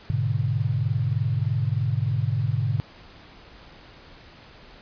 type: chord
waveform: sine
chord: G# diminished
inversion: none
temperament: equal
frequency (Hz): 103.83 / 123.47 / 146.83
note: G#2 / B2 / D3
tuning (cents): 0 / 0 / 0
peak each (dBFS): -25 / -25 / -27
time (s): 0.1-2.8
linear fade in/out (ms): 0
effects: pink hiss -48 dBFS RMS until 4.81 s + resampled to 11025 Hz